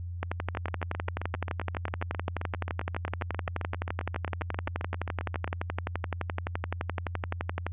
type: two click trains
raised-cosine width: 0.5 ms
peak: -19 / -15 dBFS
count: 38 / 88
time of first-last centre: 0.55-5.477 / 0.23-7.666 s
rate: 7.51 / 11.7 Hz
effects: added 87 Hz sine -34 dBFS peak until 7.72 s + resampled to 8000 Hz